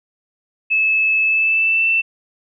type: tone with pitch glide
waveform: sine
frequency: 2605 to 2672 Hz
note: E7 to E7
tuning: -21 to +23 cents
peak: -13 dBFS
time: 0.7-2.02 s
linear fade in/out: 20 ms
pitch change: +44 cents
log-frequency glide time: 1.22-1.88 s
effects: none